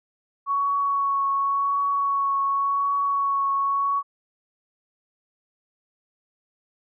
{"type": "tone with vibrato", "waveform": "sine", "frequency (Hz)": 1114, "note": "C#6", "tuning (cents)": 8, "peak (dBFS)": -20, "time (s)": [0.46, 4.03], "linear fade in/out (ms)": 50, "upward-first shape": "triangle", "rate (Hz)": 0.9, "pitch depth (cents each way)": 16, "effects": []}